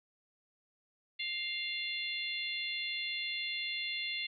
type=harmonic tone with a mistuned harmonic; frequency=694 Hz; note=F5; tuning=11 cents flat; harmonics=3 / 4 / 5 / 6; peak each=-39 / -40 / -40 / -43 dBFS; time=1.19-4.27 s; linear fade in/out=10 ms; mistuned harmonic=3; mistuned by=+22 cents; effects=none